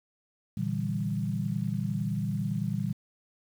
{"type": "chord", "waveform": "sine", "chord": "E half-diminished seventh", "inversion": "second", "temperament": "equal", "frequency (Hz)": [116.54, 146.83, 164.81, 196], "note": ["Bb2", "D3", "E3", "G3"], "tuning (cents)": [0, 0, 0, 0], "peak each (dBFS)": [-33, -34, -34, -32], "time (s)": [0.57, 2.93], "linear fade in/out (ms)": 5, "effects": ["9-bit"]}